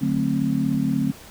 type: chord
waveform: sine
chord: D dominant seventh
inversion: none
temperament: just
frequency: 146.83 / 183.54 / 220.2 / 264.3 Hz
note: D3 / F#3 / A3 / C4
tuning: 0 / -14 / +2 / +18 cents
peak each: -26 / -27 / -24 / -23 dBFS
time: 0.01-1.12 s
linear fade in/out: 10 ms
effects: pink hiss -44 dBFS RMS until 1.3 s